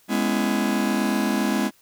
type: chord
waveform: 45% pulse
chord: C# minor seventh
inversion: second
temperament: just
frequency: 207.9 / 249.5 / 277.2 / 332.6 Hz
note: G#3 / B3 / C#4 / E4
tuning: +2 / +18 / 0 / +16 cents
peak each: -24 / -26 / -28 / -28 dBFS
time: 0.08-1.71 s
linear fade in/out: 50 ms
effects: white hiss -58 dBFS RMS until 1.81 s